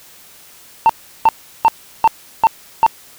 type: tone bursts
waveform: sine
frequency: 900 Hz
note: A5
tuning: 39 cents sharp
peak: -3 dBFS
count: 6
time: 0.86-2.864 s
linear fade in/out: 0 ms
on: 34 ms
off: 360 ms
effects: tanh soft clip ceiling -5 dBFS + white hiss -43 dBFS RMS until 3.18 s